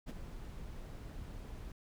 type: noise with ADSR envelope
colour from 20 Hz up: brown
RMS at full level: -37 dBFS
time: 0.06-1.72 s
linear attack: 36 ms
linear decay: 18 ms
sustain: -9 dB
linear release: 3 ms
effects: none